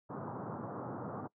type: band-pass noise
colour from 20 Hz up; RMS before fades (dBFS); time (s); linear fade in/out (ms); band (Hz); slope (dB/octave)
pink; -42; 0.09-1.28; 20; 110 to 1300; 48
effects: noise-tail reverb RT60 0.1 s tail -22 dB re dry